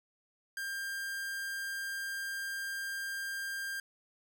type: tone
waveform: 45% pulse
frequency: 1596 Hz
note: G6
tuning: 31 cents sharp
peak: -36 dBFS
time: 0.57-3.8 s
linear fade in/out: 2 ms
effects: none